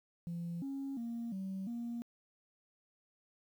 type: tone with pitch steps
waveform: sine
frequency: 170.7 / 273.7 / 233.3 / 191.4 / 235.8 Hz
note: F3 / C#4 / A#3 / G3 / A#3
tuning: -39 / -22 / +2 / -41 / +20 cents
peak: -36 dBFS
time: 0.27-2.02 s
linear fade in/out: 0 ms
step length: 350 ms
effects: tanh soft clip ceiling -35 dBFS + 11-bit